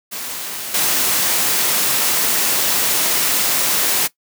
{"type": "noise with level steps", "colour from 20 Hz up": "white", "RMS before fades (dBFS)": [-27, -17], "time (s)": [0.11, 4.08], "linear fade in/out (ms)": 20, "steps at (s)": 0.74, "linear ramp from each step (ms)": 5, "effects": ["noise-tail reverb RT60 0.1 s tail -18 dB re dry", "high-pass 150 Hz 12 dB/octave"]}